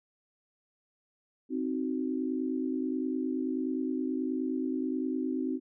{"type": "chord", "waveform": "sine", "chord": "C diminished", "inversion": "none", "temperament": "equal with one note detuned", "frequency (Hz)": [261.6, 311.1, 372.6], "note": ["C4", "Eb4", "Gb4"], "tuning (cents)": [0, 0, 12], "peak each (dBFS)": [-31, -34, -37], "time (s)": [1.49, 5.6], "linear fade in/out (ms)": 50, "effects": []}